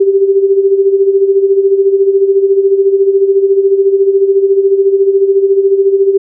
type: tone with tremolo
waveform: sine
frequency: 392 Hz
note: G4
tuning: in tune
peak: -3 dBFS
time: 0-6.18 s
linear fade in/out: 10 ms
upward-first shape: sine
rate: 14 Hz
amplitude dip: 65%
effects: none